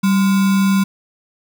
sine tone with sample-and-hold, 194.2 Hz, G3, 16 cents flat, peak -11 dBFS, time 0.03-0.84 s, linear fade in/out 10 ms, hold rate 1225 Hz, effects none

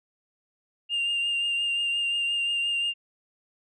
sine tone with vibrato, 2800 Hz, F7, 4 cents sharp, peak -22 dBFS, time 0.89-2.94 s, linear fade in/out 50 ms, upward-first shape triangle, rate 5.7 Hz, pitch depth 22 cents each way, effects tanh soft clip ceiling -22 dBFS

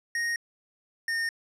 square tone pair in turn, 1864.7 / 1830.5 Hz, A#6 / A#6, 0 / -32 cents, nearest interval unison, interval 32 cents, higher first, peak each -27 dBFS, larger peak neither, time 0.15-0.36 / 1.08-1.29 s, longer neither, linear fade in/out 2 ms, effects low-pass 9000 Hz 12 dB/octave

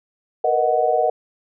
sine chord, B major seventh, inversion third, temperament equal with one note detuned, 466.2 / 486 / 622.3 / 740 Hz, A#4 / B4 / D#5 / F#5, 0 / -28 / 0 / 0 cents, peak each -23 / -23 / -20 / -19 dBFS, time 0.44-1.1 s, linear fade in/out 5 ms, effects none

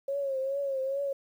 sine tone with vibrato, 545 Hz, C#5, 29 cents flat, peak -28 dBFS, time 0.08-1.13 s, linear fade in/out 5 ms, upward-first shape triangle, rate 2.4 Hz, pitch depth 72 cents each way, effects 10-bit

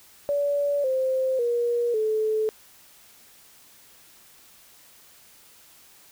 sine tone with pitch steps, 573 / 522.4 / 476.3 / 434.3 Hz, D5 / C5 / A#4 / A4, -43 / -3 / +37 / -23 cents, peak -21 dBFS, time 0.29-2.49 s, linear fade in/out 0 ms, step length 550 ms, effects white hiss -53 dBFS RMS until 6.11 s

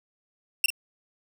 sawtooth tone with echo, 2736 Hz, F7, 36 cents flat, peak -14 dBFS, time 0.64-0.66 s, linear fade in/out 2 ms, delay 43 ms, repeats 1, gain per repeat -11 dB, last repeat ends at 0.703 s, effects none

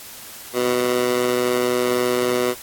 15% pulse tone with high-pass filter, 123.6 Hz, B2, 2 cents sharp, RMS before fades -20 dBFS, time 0.53-2.55 s, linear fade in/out 50 ms, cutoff 390 Hz, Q 1.5, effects white hiss -38 dBFS RMS until 2.62 s + AAC 64 kbps

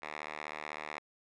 5% pulse tone with band-pass filter, 76 Hz, D#2, 40 cents flat, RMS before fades -43 dBFS, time 0.02-0.99 s, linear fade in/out 5 ms, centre 1700 Hz, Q 1.7, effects resampled to 22050 Hz

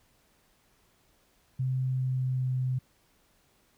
sine tone with pitch glide, 129.8 to 128.61 Hz, C3 to C3, -13 to -29 cents, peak -26 dBFS, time 1.59-2.79 s, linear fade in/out 10 ms, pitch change -16 cents, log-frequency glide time 1.8-2.5 s, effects pink hiss -67 dBFS RMS until 3.77 s

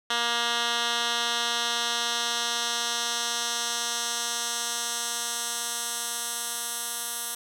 10% pulse tone with band-pass filter sweep, 236.1 Hz, A#3, 22 cents sharp, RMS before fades -29 dBFS, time 0.1-7.35 s, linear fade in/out 5 ms, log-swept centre 3100 to 11000 Hz, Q 1.1, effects none

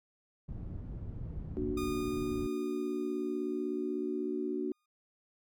white low-pass noise, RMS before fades -41 dBFS, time 0.48-2.47 s, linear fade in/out 10 ms, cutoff 120 Hz, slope 12 dB/octave
sine chord, Bb augmented, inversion none, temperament equal with one note detuned, 234.2 / 293.7 / 370 Hz, Bb3 / D4 / F#4, +8 / 0 / 0 cents, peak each -39 / -36 / -35 dBFS, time 1.57-4.72 s, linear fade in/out 0 ms
sawtooth tone with exponential decay, 1224 Hz, D#6, 29 cents flat, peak -36 dBFS, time 1.77-4.86 s, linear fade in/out 5 ms, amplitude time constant 670 ms
effects none

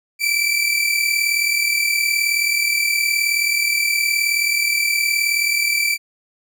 sawtooth tone pair together, 2310 / 2349 Hz, D7 / D7, -29 / 0 cents, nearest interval unison, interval 29 cents, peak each -16 dBFS, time 0.19-5.98 s, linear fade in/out 50 ms, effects none

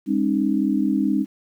sine tone cluster, 203.6 / 267.9 / 306.9 Hz, G#3 / C4 / D#4, -34 / +41 / -24 cents, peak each -22 dBFS, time 0.06-1.26 s, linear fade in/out 50 ms, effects 9-bit

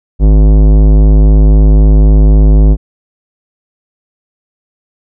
sine tone with tanh clipping, 51.91 Hz, G#1, in tune, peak -4 dBFS, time 0.19-2.77 s, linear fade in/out 50 ms, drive 17 dB, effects none

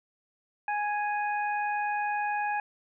harmonic tone, 830.6 Hz, G#5, in tune, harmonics 1 / 2 / 3, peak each -28 / -34 / -38 dBFS, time 0.68-2.6 s, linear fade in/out 2 ms, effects none

